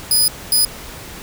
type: tone bursts at uneven times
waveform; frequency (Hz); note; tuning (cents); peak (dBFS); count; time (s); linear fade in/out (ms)
15% pulse; 4978; D#8; 0; -5; 2; 0.11-0.28 / 0.52-0.65; 2
effects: pink hiss -34 dBFS RMS until 1.22 s